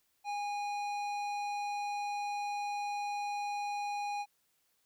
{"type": "tone with tanh clipping", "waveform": "sine", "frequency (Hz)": 820, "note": "G#5", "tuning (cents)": -22, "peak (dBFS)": -36, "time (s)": [0.24, 4.26], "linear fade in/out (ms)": 50, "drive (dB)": 15, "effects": ["white hiss -75 dBFS RMS until 4.85 s"]}